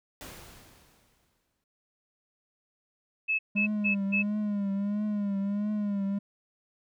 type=noise with exponential decay; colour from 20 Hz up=pink; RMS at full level=-42 dBFS; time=0.21-1.64 s; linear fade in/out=1 ms; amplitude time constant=310 ms
type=tone bursts; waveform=sine; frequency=2600 Hz; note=E7; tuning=24 cents flat; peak=-24 dBFS; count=4; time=3.28-4.23 s; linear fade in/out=20 ms; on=110 ms; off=170 ms
type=tone with vibrato; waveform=triangle; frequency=203.9 Hz; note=G#3; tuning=32 cents flat; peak=-25 dBFS; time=3.55-6.19 s; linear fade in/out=10 ms; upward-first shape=triangle; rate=1.5 Hz; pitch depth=74 cents each way
effects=none